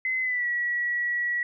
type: tone with pitch glide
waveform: sine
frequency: 2045 to 1930.2 Hz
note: C7 to B6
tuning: -40 to -40 cents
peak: -24 dBFS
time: 0.05-1.43 s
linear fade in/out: 2 ms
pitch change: -100 cents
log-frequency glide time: 0.21-0.47 s
effects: none